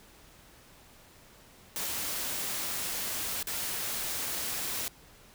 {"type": "noise with dropouts", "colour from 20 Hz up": "white", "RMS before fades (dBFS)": -34, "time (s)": [1.76, 4.88], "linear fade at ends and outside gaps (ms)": 0, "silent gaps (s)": [3.428, 3.471], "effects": ["pink hiss -56 dBFS RMS until 5.34 s"]}